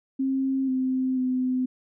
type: tone with pitch steps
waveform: sine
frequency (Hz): 267 / 259.4 / 255.2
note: C4 / C4 / C4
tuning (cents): +35 / -15 / -43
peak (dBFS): -22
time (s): 0.19-1.66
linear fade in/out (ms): 10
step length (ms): 490
effects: none